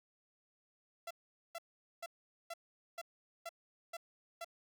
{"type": "tone bursts", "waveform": "sawtooth", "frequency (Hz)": 675, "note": "E5", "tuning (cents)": 41, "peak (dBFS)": -38, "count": 8, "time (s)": [1.07, 4.446], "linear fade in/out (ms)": 5, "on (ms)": 37, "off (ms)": 440, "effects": []}